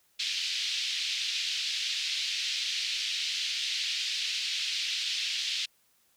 white band-pass noise, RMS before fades -32 dBFS, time 0.19-5.66 s, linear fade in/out 10 ms, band 2600 to 4600 Hz, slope 24 dB/octave, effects white hiss -68 dBFS RMS until 6.16 s

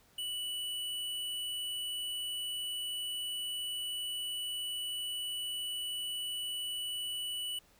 square tone, 2959 Hz, F#7, 1 cent flat, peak -36 dBFS, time 0.18-7.59 s, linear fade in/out 5 ms, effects pink hiss -65 dBFS RMS until 7.79 s

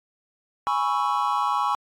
triangle chord, C# minor seventh, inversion second, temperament equal, 830.6 / 987.8 / 1108.7 / 1318.5 Hz, G#5 / B5 / C#6 / E6, 0 / 0 / 0 / 0 cents, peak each -25 / -25 / -23 / -28 dBFS, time 0.67-1.75 s, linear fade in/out 0 ms, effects AAC 64 kbps

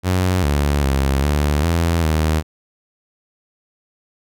sawtooth tone with pitch steps, 91.9 / 72.1 / 68.1 / 73.4 / 83.9 / 78.3 Hz, F#2 / D2 / C#2 / D2 / E2 / D#2, -11 / -31 / -30 / 0 / +31 / +11 cents, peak -11 dBFS, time 0.03-2.43 s, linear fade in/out 50 ms, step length 400 ms, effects none

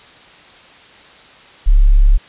sine tone, 35 Hz, C#1, 18 cents sharp, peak -5 dBFS, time 1.66-2.18 s, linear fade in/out 20 ms, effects white hiss -42 dBFS RMS until 2.28 s + resampled to 8000 Hz

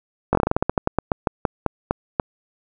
slowing click train, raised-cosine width 1 ms, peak -3 dBFS, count 19, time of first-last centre 0.33-2.198 s, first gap 20 ms, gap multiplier 1.17, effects none

